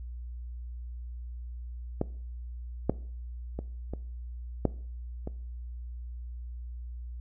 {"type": "clicks", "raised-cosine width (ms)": 2, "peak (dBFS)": [-13, -10, -21, -22, -10, -22], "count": 6, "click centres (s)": [2.014, 2.896, 3.59, 3.936, 4.653, 5.274], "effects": ["noise-tail reverb RT60 0.5 s tail -20 dB re dry", "added 60 Hz sine -37 dBFS peak until 7.2 s"]}